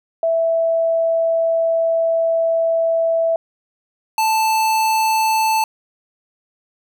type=tone pair in turn; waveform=sine / square; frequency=659.3 / 880.1 Hz; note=E5 / A5; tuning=0 / 0 cents; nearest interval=perfect fourth; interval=500 cents; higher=second; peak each=-14 / -15 dBFS; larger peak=first; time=0.23-3.36 / 4.18-5.64 s; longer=first; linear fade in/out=2 ms; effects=none